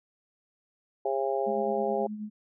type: harmonic tone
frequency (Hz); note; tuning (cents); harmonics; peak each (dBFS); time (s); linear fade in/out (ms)
135.4; C#3; -40; 3 / 4 / 5 / 6; -30 / -31 / -32 / -33; 1.05-2.07; 5
type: tone with tremolo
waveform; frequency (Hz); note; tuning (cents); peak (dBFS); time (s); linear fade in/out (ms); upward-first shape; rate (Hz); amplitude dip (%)
sine; 211.9; G#3; +35; -32; 1.46-2.3; 20; sine; 9.4; 50
effects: none